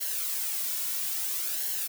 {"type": "noise with flanger", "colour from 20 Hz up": "blue", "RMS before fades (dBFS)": -31, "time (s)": [0, 1.88], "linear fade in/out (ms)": 20, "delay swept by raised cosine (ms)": [0.81, 2.51], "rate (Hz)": 0.6, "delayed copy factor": -0.55, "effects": []}